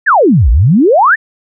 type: exponential two-way sweep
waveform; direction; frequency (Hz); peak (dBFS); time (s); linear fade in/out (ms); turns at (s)
sine; down then up; 1892 to 51.91 to 1892; -4; 0.06-1.16; 20; 0.5
effects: none